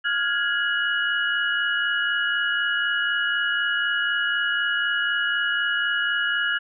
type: tone cluster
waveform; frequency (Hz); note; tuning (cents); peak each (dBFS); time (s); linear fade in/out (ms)
sine; 1408 / 1472 / 1664 / 2913; F6 / F#6 / G#6 / F#7; +14 / -9 / +3 / -28; -25 / -33 / -24 / -28; 0.04-6.59; 20
effects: none